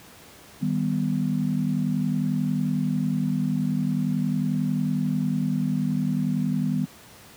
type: chord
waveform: sine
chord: Eb augmented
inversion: none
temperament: equal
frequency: 155.56 / 196 / 246.9 Hz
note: Eb3 / G3 / B3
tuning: 0 / 0 / 0 cents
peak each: -26 dBFS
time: 0.61-6.86 s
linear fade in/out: 20 ms
effects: pink hiss -48 dBFS RMS until 7.36 s + high-pass 80 Hz 12 dB/octave